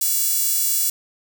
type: tone with high-pass filter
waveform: 5% pulse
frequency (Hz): 568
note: C#5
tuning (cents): +42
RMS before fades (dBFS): -20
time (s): 0.01-0.9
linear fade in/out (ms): 5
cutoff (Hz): 11000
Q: 1.6
effects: none